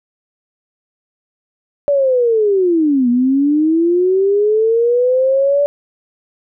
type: linear two-way sweep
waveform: sine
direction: down then up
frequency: 580 to 237.9 to 580 Hz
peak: -10 dBFS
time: 1.88-5.66 s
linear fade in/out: 0 ms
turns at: 3.09 s
effects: none